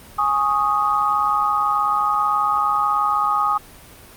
sine chord, Ab suspended fourth, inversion none, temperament just, 830.6 / 1107.5 / 1245.9 Hz, Ab5 / Db6 / Eb6, 0 / -2 / +2 cents, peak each -22 / -23 / -18 dBFS, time 0.18-3.58 s, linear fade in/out 10 ms, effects pink hiss -43 dBFS RMS until 4.16 s + Opus 32 kbps

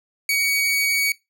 sawtooth tone, 2252 Hz, C#7, 27 cents sharp, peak -15 dBFS, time 0.29-1.12 s, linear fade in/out 2 ms, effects noise-tail reverb RT60 0.2 s tail -22 dB re dry

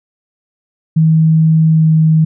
sine tone with pitch glide, 159.6 to 158.41 Hz, D#3 to D#3, +44 to +31 cents, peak -6 dBFS, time 0.96-2.25 s, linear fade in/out 10 ms, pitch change -13 cents, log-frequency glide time 1.7-1.9 s, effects none

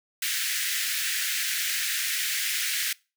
pink high-pass noise, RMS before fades -28 dBFS, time 0.22-2.93 s, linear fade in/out 5 ms, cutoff 1600 Hz, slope 48 dB/octave, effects noise-tail reverb RT60 0.3 s tail -24 dB re dry

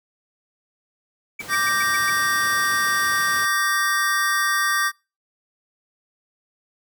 triangle tone bursts, 2302 Hz, D7, 35 cents flat, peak -26 dBFS, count 6, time 1.39-2.102 s, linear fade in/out 5 ms, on 27 ms, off 110 ms
pink noise, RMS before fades -37 dBFS, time 1.4-3.45 s, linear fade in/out 2 ms
square chord, G minor, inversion second, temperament equal, 1174.7 / 1568 / 1864.7 Hz, D6 / G6 / Bb6, 0 / 0 / 0 cents, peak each -24 dBFS, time 1.48-4.92 s, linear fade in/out 50 ms
effects noise-tail reverb RT60 0.3 s tail -26 dB re dry + high-pass 100 Hz 12 dB/octave

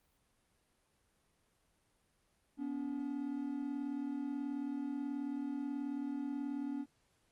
triangle tone pair together, 246.9 / 285.4 Hz, B3 / D4, 0 / -49 cents, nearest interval minor third, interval 251 cents, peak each -40 / -36 dBFS, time 2.57-6.86 s, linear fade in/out 50 ms, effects pink hiss -75 dBFS RMS until 7.31 s + Opus 32 kbps

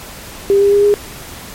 sine tone with pitch steps, 397.8 / 402 / 406.2 / 410.4 Hz, G4 / G4 / G#4 / G#4, +25 / +44 / -38 / -21 cents, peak -7 dBFS, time 0.5-0.94 s, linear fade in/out 0 ms, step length 110 ms, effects pink hiss -32 dBFS RMS until 1.54 s + MP3 64 kbps

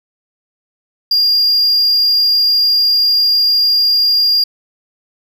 triangle tone, 4811 Hz, D8, 41 cents sharp, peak -8 dBFS, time 1.11-4.44 s, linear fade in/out 5 ms, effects none

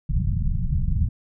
pink low-pass noise, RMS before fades -22 dBFS, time 0.09-1.09 s, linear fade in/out 5 ms, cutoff 180 Hz, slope 48 dB/octave, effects none

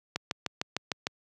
click train, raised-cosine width 0.2 ms, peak -12 dBFS, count 7, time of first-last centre 0.16-1.069 s, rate 6.6 Hz, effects high-pass 100 Hz 12 dB/octave

